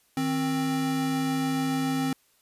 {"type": "tone pair together", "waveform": "square", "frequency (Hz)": [157, 264], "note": ["D#3", "C4"], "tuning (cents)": [16, 16], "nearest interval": "major sixth", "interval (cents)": 900, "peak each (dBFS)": [-33, -26], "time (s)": [0.17, 2.13], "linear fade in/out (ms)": 2, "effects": ["white hiss -65 dBFS RMS until 2.41 s", "resampled to 32000 Hz"]}